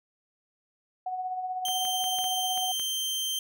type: tone with tremolo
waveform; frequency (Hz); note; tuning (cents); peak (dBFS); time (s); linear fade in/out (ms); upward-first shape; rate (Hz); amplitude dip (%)
sine; 740; F#5; 0; -28; 1.06-2.72; 5; sine; 16; 45
type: tone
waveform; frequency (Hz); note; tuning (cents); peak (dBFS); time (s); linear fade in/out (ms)
sawtooth; 3136; G7; 0; -25; 1.65-3.39; 2
type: clicks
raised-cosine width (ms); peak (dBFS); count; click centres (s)
0.3; -26; 7; 1.684 / 1.852 / 2.041 / 2.187 / 2.242 / 2.576 / 2.797
effects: none